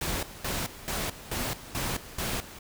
pink noise with tremolo, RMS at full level -31 dBFS, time 0.01-2.59 s, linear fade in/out 5 ms, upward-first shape square, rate 2.3 Hz, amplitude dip 80%, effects none

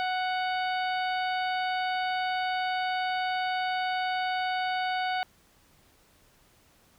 harmonic tone with a mistuned harmonic, 740 Hz, F#5, in tune, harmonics 1 / 2 / 3 / 4 / 5 / 6, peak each -28 / -34 / -38 / -40 / -42 / -44 dBFS, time 0-5.23 s, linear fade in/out 0 ms, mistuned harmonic 6, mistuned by +50 cents, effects pink hiss -62 dBFS RMS until 6.98 s

